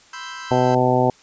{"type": "chord", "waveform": "sawtooth", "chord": "C major seventh", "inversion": "third", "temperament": "equal", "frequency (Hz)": [987.8, 1046.5, 1318.5, 1568], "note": ["B5", "C6", "E6", "G6"], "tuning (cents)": [0, 0, 0, 0], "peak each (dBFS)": [-34, -36, -33, -31], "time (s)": [0.13, 0.75], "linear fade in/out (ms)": 5}
{"type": "harmonic tone", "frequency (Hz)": 126.1, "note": "B2", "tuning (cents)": 36, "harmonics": [1, 2, 3, 4, 5, 6, 7], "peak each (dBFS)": [-22, -22, -22, -22, -22, -22, -22], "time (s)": [0.51, 1.1], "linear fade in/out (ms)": 2}
{"effects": ["white hiss -51 dBFS RMS until 1.22 s", "resampled to 16000 Hz"]}